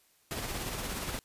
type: noise with tremolo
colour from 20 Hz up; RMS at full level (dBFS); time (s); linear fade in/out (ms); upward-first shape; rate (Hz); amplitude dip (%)
pink; -35; 0.31-1.19; 0; sine; 17; 35
effects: white hiss -67 dBFS RMS until 1.24 s + resampled to 32000 Hz